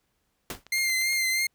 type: noise with exponential decay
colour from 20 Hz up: pink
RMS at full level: -29 dBFS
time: 0.5-0.64 s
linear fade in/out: 2 ms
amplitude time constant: 29 ms
type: click train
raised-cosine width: 0.2 ms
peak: -28 dBFS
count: 6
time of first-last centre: 0.55-1.131 s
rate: 8.6 Hz
type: tone with vibrato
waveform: sawtooth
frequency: 2093 Hz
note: C7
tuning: in tune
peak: -20 dBFS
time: 0.72-1.47 s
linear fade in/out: 5 ms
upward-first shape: triangle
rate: 3.1 Hz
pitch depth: 35 cents each way
effects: pink hiss -74 dBFS RMS until 1.54 s